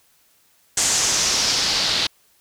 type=noise with low-pass filter sweep; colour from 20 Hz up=white; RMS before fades=-20 dBFS; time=0.77-2.07 s; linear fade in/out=5 ms; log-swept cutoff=7400 to 4100 Hz; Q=2.9; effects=white hiss -59 dBFS RMS until 2.4 s